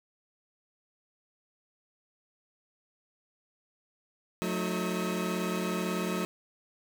25% pulse tone cluster, 181.8 / 219.9 / 312.5 / 1277 Hz, F#3 / A3 / D#4 / D#6, -30 / -1 / +8 / +45 cents, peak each -28 / -32 / -35 / -36 dBFS, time 4.42-6.25 s, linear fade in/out 0 ms, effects none

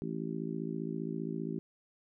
harmonic tone, 55.1 Hz, A1, 3 cents sharp, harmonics 3 / 4 / 5 / 6 / 7, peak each -39 / -40 / -41 / -42 / -42 dBFS, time 0.02-1.59 s, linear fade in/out 0 ms, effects none

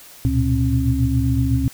sine tone cluster, 70.4 / 111.5 / 117.8 / 125.5 / 268.5 Hz, C#2 / A2 / A#2 / B2 / C4, +27 / +23 / +19 / +28 / +45 cents, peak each -21 / -28 / -20 / -23 / -21 dBFS, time 0.25-1.68 s, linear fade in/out 0 ms, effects white hiss -43 dBFS RMS until 1.73 s

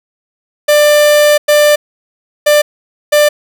45% pulse tone bursts at uneven times, 593 Hz, D5, 17 cents sharp, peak -5 dBFS, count 4, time 0.68-1.38 / 1.48-1.76 / 2.46-2.62 / 3.12-3.29 s, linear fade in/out 10 ms, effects none

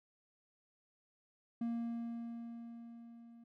triangle tone with level ramp, 233.1 Hz, A#3, in tune, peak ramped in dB -32 to -53 dBFS, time 1.61-3.44 s, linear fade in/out 5 ms, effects none

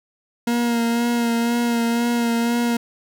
40% pulse tone with vibrato, 235.2 Hz, A#3, 16 cents sharp, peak -17 dBFS, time 0.47-2.77 s, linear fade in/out 5 ms, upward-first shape sine, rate 2 Hz, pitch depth 23 cents each way, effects none

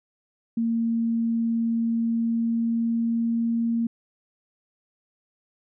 sine tone with pitch glide, 229.7 to 231.3 Hz, A#3 to A#3, -25 to -13 cents, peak -21 dBFS, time 0.57-3.87 s, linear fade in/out 5 ms, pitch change +12 cents, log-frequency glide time 1.95-3.6 s, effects none

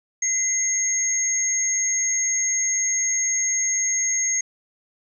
sine tone pair together, 2047 / 6499 Hz, C7 / G#8, -38 / -38 cents, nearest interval octave + minor sixth, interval 2000 cents, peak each -28 / -20 dBFS, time 0.22-4.41 s, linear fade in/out 5 ms, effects none

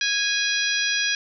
harmonic tone with a mistuned harmonic, 827 Hz, G#5, 8 cents flat, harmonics 2 / 3 / 4 / 5 / 6 / 7, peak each -25 / -27 / -28 / -29 / -30 / -30 dBFS, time 0.01-1.15 s, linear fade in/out 2 ms, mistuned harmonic 5, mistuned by -36 cents, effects none

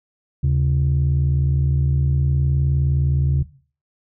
sine tone pair together, 76.63 / 136.1 Hz, D#2 / C#3, -26 / -31 cents, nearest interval minor seventh, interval 995 cents, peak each -17 / -15 dBFS, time 0.43-3.43 s, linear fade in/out 10 ms, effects noise-tail reverb RT60 0.4 s tail -17 dB re dry + tanh soft clip ceiling -11 dBFS

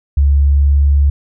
sine tone with pitch glide, 70.5 to 70.95 Hz, C#2 to C#2, +30 to +41 cents, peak -7 dBFS, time 0.17-1.1 s, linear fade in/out 5 ms, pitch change +11 cents, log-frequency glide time 0.3-0.84 s, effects none

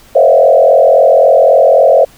sine tone with frequency modulation, 596 Hz, D5, 25 cents sharp, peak -3 dBFS, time 0.15-2.05 s, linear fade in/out 10 ms, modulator 43.7 Hz, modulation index 2.2, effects pink hiss -42 dBFS RMS until 2.17 s

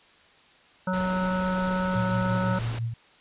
harmonic tone, 185 Hz, F#3, in tune, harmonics 1 / 3 / 5 / 7 / 8, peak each -26 / -31 / -33 / -34 / -35 dBFS, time 0.87-2.59 s, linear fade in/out 5 ms
pink noise, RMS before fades -37 dBFS, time 0.93-2.79 s, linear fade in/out 5 ms
sine tone with tremolo, 115.3 Hz, A#2, 19 cents flat, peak -25 dBFS, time 1.95-2.94 s, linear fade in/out 5 ms, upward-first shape sine, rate 5.9 Hz, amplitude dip 50%
effects white hiss -56 dBFS RMS until 3.2 s + resampled to 8000 Hz

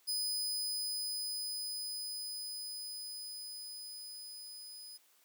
sawtooth tone with level ramp, 5000 Hz, D#8, 8 cents sharp, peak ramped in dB -30 to -45 dBFS, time 0.07-4.98 s, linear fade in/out 20 ms, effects white hiss -68 dBFS RMS until 5.24 s + high-pass 300 Hz 12 dB/octave

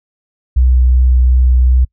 sine tone with vibrato, 62.8 Hz, B1, 30 cents sharp, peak -6 dBFS, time 0.56-1.85 s, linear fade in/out 10 ms, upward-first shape triangle, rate 2.7 Hz, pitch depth 11 cents each way, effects noise-tail reverb RT60 0.1 s tail -26 dB re dry

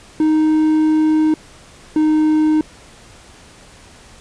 triangle tone pair in turn, 311.1 / 309.1 Hz, D#4 / D#4, 0 / -11 cents, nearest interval unison, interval 11 cents, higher first, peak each -9 dBFS, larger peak neither, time 0.2-1.34 / 1.96-2.61 s, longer first, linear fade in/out 2 ms, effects pink hiss -43 dBFS RMS until 4.2 s + resampled to 22050 Hz

